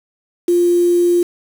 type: tone with quantisation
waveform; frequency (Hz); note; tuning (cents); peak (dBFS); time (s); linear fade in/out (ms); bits
sine; 349.2; F4; 0; -10; 0.48-1.23; 5; 5
effects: none